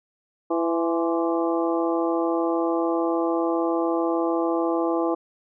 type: harmonic tone with a mistuned harmonic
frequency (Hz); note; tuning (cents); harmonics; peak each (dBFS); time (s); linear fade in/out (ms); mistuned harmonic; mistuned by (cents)
166.8; E3; +21; 2 / 3 / 4 / 5 / 6 / 7; -23 / -27 / -29 / -31 / -33 / -34; 0.5-5.15; 10; 6; +82
effects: none